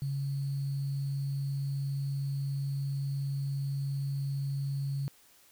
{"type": "tone with sample-and-hold", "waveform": "sine", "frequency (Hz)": 138.59, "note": "C#3", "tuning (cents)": 0, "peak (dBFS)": -30, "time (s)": [0.02, 5.08], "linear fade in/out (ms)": 0, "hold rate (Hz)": 4410, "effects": ["white hiss -61 dBFS RMS until 5.51 s"]}